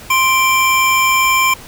square tone pair together, 1046.4 / 2349 Hz, C6 / D7, 0 / 0 cents, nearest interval octave + major second, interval 1400 cents, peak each -14 dBFS, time 0.1-1.54 s, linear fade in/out 5 ms, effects pink hiss -36 dBFS RMS until 1.67 s

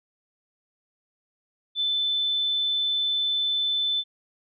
sine tone, 3520 Hz, A7, in tune, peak -22 dBFS, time 1.75-4.04 s, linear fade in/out 50 ms, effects none

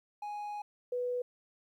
triangle / sine tone pair in turn, 830.6 / 493 Hz, G#5 / B4, 0 / -3 cents, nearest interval major sixth, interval 903 cents, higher first, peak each -35 / -31 dBFS, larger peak second, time 0.22-0.62 / 0.92-1.22 s, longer first, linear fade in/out 5 ms, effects 12-bit

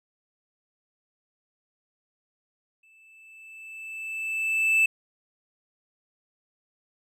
triangle tone with exponential growth, 2637 Hz, E7, in tune, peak -15 dBFS, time 2.83-4.86 s, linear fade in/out 5 ms, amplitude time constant 440 ms, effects none

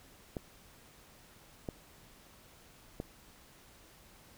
clicks, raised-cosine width 2 ms, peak -23 dBFS, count 3, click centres 0.368 / 1.688 / 3.001 s, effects pink hiss -59 dBFS RMS until 4.37 s

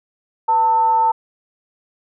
sine tone with frequency modulation, 896 Hz, A5, 31 cents sharp, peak -12 dBFS, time 0.48-1.12 s, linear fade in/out 10 ms, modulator 401 Hz, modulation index 0.24, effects none

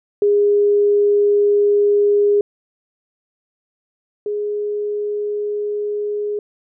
sine tone pair in turn, 410 / 415.5 Hz, G#4 / G#4, -22 / +1 cents, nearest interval unison, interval 23 cents, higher second, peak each -11 / -19 dBFS, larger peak first, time 0.22-2.41 / 4.26-6.39 s, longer first, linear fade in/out 2 ms, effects none

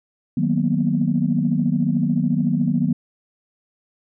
sine chord, B major seventh, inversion first, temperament equal, 155.56 / 185 / 233.1 / 246.9 Hz, D#3 / F#3 / A#3 / B3, 0 / 0 / 0 / 0 cents, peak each -22 dBFS, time 0.37-2.93 s, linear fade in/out 5 ms, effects tanh soft clip ceiling -6 dBFS

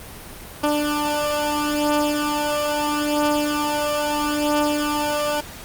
15% pulse beating tone pair, 295.7 / 296.46 Hz, D4 / D4, +12 / +16 cents, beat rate 0.76 Hz, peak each -15 / -18 dBFS, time 0.63-5.41 s, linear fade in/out 10 ms, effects pink hiss -38 dBFS RMS until 5.64 s + Opus 32 kbps

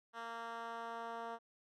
10% pulse tone with band-pass filter sweep, 230.8 Hz, A#3, 17 cents flat, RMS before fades -45 dBFS, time 0.13-1.39 s, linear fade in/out 50 ms, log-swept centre 1400 to 770 Hz, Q 0.98, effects none

